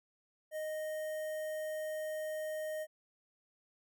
square tone with notch filter, 620 Hz, D#5, 6 cents flat, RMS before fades -39 dBFS, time 0.51-2.87 s, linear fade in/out 50 ms, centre 4200 Hz, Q 0.6, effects none

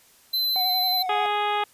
square tone, 4053 Hz, B7, 44 cents sharp, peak -22 dBFS, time 0.33-1.03 s, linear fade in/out 10 ms
triangle tone with vibrato, 740 Hz, F#5, in tune, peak -24 dBFS, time 0.56-1.26 s, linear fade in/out 0 ms, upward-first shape square, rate 11 Hz, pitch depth 26 cents each way
harmonic tone, 415.3 Hz, G#4, in tune, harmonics 1 / 2 / 3 / 4 / 5 / 6 / 7 / 8 / 9, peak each -31 / -24 / -29 / -36 / -35 / -35 / -38 / -35 / -41 dBFS, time 1.09-1.64 s, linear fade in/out 5 ms
effects white hiss -56 dBFS RMS until 1.73 s + resampled to 32000 Hz

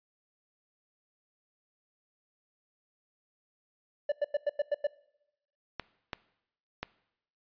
triangle tone bursts, 583 Hz, D5, 13 cents flat, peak -23 dBFS, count 7, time 4.09-4.87 s, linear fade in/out 5 ms, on 30 ms, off 95 ms
clicks, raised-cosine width 0.3 ms, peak -18 dBFS, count 3, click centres 5.797 / 6.132 / 6.83 s
effects noise-tail reverb RT60 0.8 s tail -20 dB re dry + resampled to 11025 Hz

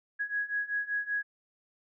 sine beating tone pair, 1661.2 / 1666.4 Hz, G#6 / G#6, 0 / +5 cents, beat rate 5.2 Hz, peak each -34 / -32 dBFS, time 0.19-1.23 s, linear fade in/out 20 ms, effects none

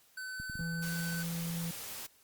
square tone, 1518 Hz, F#6, 44 cents sharp, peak -40 dBFS, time 0.17-1.23 s, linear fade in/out 5 ms
clicks, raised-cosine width 5 ms, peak -32 dBFS, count 4, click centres 0.4 / 0.498 / 0.555 / 0.606 s
triangle tone with pitch glide, 166.2 to 168.03 Hz, E3 to E3, +15 to +33 cents, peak -33 dBFS, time 0.59-1.71 s, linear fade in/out 2 ms, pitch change +18 cents, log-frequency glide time 0.82-0.87 s
white noise, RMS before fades -43 dBFS, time 0.82-2.07 s, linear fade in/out 10 ms
effects white hiss -65 dBFS RMS until 2.23 s + Opus 48 kbps

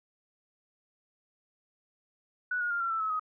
sine tone with pitch steps, 1476 / 1437.3 / 1399.6 / 1362.9 / 1327.2 / 1292.4 / 1258.5 Hz, F#6 / F6 / F6 / F6 / E6 / E6 / D#6, -5 / +49 / +3 / -43 / +11 / -35 / +19 cents, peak -28 dBFS, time 2.51-3.196 s, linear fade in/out 5 ms, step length 98 ms, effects none

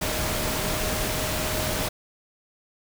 sine tone in noise, 622.3 Hz, D#5, in tune, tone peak -34 dBFS, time 0.01-1.89 s, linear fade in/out 10 ms, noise pink, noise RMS -27 dBFS, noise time 0.01-1.89 s, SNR -10 dB, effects none

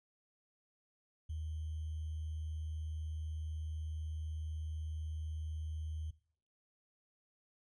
sine tone with sample-and-hold, 78 Hz, D#2, 5 cents sharp, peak -38 dBFS, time 1.29-6.11 s, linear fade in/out 10 ms, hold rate 3150 Hz, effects noise-tail reverb RT60 0.5 s tail -19 dB re dry + resampled to 22050 Hz

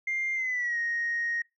sine tone with pitch glide, 2100 to 1870.9 Hz, C7 to A#6, +6 to +6 cents, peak -26 dBFS, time 0.07-1.42 s, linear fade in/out 5 ms, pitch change -200 cents, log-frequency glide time 0.35-0.78 s, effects noise-tail reverb RT60 0.2 s tail -24 dB re dry + tanh soft clip ceiling -23 dBFS

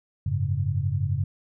sine chord, F# suspended second, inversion none, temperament just, 92.5 / 104.06 / 138.75 Hz, F#2 / G#2 / C#3, 0 / +4 / +2 cents, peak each -27 dBFS, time 0.26-1.24 s, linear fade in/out 5 ms, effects none

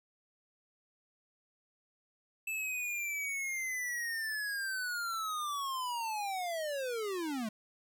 square linear sweep, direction down, 2637 to 206.5 Hz, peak -35 dBFS, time 2.47-7.49 s, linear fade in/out 5 ms, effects none

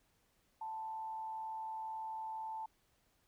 sine tone with frequency modulation, 882 Hz, A5, 4 cents sharp, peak -40 dBFS, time 0.61-2.66 s, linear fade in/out 5 ms, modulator 142 Hz, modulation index 0.25, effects pink hiss -75 dBFS RMS until 3.27 s

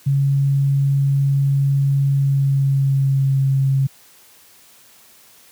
sine tone with pitch glide, 138.7 to 135.53 Hz, C#3 to C#3, +1 to -39 cents, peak -13 dBFS, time 0.06-3.87 s, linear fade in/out 10 ms, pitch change -40 cents, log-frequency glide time 2.08-3.39 s, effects white hiss -49 dBFS RMS until 5.51 s + high-pass 80 Hz 12 dB/octave

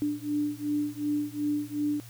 sine beating tone pair, 293.7 / 296.4 Hz, D4 / D4, 0 / +16 cents, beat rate 2.7 Hz, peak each -30 dBFS, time 0.02-2 s, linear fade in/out 0 ms, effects added 117 Hz sine -45 dBFS peak until 2.09 s + white hiss -52 dBFS RMS until 2.09 s

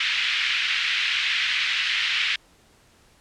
white band-pass noise, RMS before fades -24 dBFS, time 0-2.36 s, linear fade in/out 5 ms, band 1800 to 3300 Hz, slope 24 dB/octave, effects pink hiss -57 dBFS RMS until 3.2 s + low-pass 10000 Hz 12 dB/octave

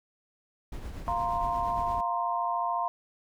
brown noise with tremolo, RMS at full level -36 dBFS, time 0.72-2.01 s, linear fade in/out 5 ms, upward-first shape triangle, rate 8.6 Hz, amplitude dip 50%
sine chord, F suspended fourth, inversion none, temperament equal, 698.5 / 932.3 / 1046.5 Hz, F5 / Bb5 / C6, 0 / 0 / 0 cents, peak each -31 dBFS, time 1.08-2.88 s, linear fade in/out 0 ms
effects none

